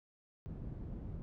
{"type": "low-pass noise", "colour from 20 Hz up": "white", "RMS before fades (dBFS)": -44, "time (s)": [0.46, 1.22], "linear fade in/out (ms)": 0, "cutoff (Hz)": 130, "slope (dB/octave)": 12, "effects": []}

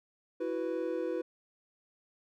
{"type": "chord", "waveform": "triangle", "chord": "E suspended second", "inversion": "none", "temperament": "just", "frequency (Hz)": [329.6, 370.8, 494.4], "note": ["E4", "F#4", "B4"], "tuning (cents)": [0, 4, 2], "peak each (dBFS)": [-34, -35, -33], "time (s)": [0.4, 1.22], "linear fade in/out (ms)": 10, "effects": []}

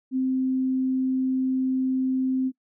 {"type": "tone", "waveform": "sine", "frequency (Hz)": 260.4, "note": "C4", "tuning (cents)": -8, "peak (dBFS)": -21, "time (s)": [0.11, 2.52], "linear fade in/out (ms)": 50, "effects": ["noise-tail reverb RT60 0.1 s tail -21 dB re dry"]}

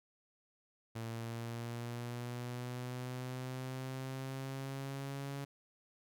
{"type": "linear sweep", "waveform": "sawtooth", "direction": "up", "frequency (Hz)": [113.7, 140], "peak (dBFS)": -36, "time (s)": [0.95, 5.45], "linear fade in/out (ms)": 10, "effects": []}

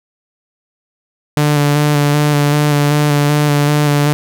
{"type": "tone with vibrato", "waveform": "sawtooth", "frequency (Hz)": 146.83, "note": "D3", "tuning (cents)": 0, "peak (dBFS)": -6, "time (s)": [1.37, 4.13], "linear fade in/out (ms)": 0, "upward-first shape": "square", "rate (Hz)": 2.6, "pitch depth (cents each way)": 19, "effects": []}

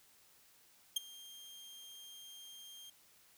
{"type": "tone with ADSR envelope", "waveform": "sawtooth", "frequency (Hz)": 3200, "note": "G7", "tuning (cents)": 35, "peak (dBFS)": -26, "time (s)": [0.96, 2.9], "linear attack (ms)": 7, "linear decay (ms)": 16, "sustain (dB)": -22, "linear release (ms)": 4, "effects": ["white hiss -66 dBFS RMS until 3.37 s"]}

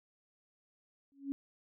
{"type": "tone with exponential growth", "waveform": "sine", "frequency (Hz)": 277.2, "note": "C#4", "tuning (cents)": 0, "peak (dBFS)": -30, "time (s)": [1.12, 1.32], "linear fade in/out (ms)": 0, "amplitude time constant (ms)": 43, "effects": []}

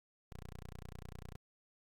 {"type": "tone", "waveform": "10% pulse", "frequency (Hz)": 30, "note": "B0", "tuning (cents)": -49, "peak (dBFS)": -39, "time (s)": [0.32, 1.36], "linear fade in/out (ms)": 0, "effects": ["AAC 64 kbps"]}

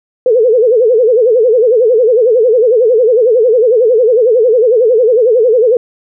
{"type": "tone with vibrato", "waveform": "sine", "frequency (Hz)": 469.3, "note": "A#4", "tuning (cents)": 12, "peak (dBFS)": -5, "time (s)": [0.26, 5.77], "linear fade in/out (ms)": 2, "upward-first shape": "sine", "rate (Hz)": 11, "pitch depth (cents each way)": 170, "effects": []}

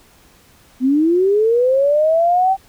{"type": "linear sweep", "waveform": "sine", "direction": "up", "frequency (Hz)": [246.9, 780], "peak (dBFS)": -11, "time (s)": [0.8, 2.57], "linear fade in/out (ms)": 50, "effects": ["pink hiss -50 dBFS RMS until 2.68 s"]}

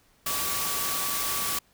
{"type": "tone in noise", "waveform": "sine", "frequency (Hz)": 1145, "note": "D6", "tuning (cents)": -44, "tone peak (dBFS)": -35, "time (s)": [0.26, 1.59], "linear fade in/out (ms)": 5, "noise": "white", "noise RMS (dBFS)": -29, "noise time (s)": [0.26, 1.59], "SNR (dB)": -9, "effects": ["pink hiss -63 dBFS RMS until 1.73 s"]}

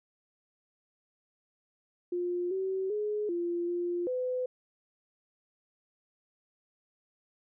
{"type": "tone with pitch steps", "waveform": "sine", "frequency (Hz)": [353.6, 380.8, 420.3, 345.6, 349.8, 505], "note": ["F4", "F#4", "G#4", "F4", "F4", "B4"], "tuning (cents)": [22, 50, 21, -18, 3, 39], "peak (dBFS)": -29, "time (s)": [2.12, 4.46], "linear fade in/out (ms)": 5, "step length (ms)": 390, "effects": []}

